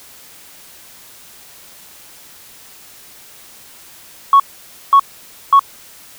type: tone bursts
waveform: sine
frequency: 1108.7 Hz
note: C#6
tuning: in tune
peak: -3 dBFS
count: 3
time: 4.33-5.594 s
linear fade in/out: 2 ms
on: 68 ms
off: 530 ms
effects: tanh soft clip ceiling -1 dBFS + white hiss -41 dBFS RMS until 6.18 s